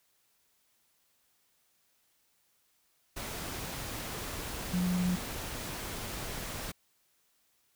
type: tone in noise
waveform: sine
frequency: 180 Hz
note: F#3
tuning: 47 cents flat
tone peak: -27 dBFS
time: 4.73-5.16 s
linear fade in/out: 10 ms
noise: pink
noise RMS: -39 dBFS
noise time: 3.16-6.72 s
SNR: +9 dB
effects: white hiss -72 dBFS RMS until 7.75 s